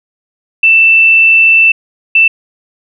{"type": "tone bursts at uneven times", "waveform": "sine", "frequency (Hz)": 2663, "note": "E7", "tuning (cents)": 17, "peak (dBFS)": -3, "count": 2, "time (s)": [[0.63, 1.72], [2.15, 2.28]], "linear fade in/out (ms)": 5, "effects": []}